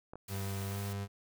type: clicks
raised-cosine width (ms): 1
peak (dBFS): -31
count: 2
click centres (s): 0.135 / 0.156
type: noise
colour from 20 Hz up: white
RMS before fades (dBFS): -48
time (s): 0.28-0.93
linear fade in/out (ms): 5
type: tone with pitch glide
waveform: 35% pulse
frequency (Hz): 98 to 99.89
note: G2 to G2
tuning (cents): 0 to +33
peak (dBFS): -34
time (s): 0.28-1.08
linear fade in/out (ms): 50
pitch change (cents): +33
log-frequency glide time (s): 0.67-0.76
effects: none